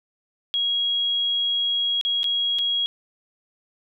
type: tone with dropouts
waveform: sine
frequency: 3300 Hz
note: G#7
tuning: 12 cents flat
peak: -20 dBFS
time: 0.54-2.86 s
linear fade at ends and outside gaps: 0 ms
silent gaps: 2.012-2.05 / 2.232-2.242 / 2.586-2.59 s
effects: none